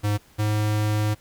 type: tone pair in turn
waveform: square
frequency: 103.83 / 106.07 Hz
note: G#2 / G#2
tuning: 0 / +37 cents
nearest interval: unison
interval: 37 cents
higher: second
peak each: -21 dBFS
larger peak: neither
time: 0.03-0.18 / 0.38-1.15 s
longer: second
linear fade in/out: 20 ms
effects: pink hiss -55 dBFS RMS until 1.2 s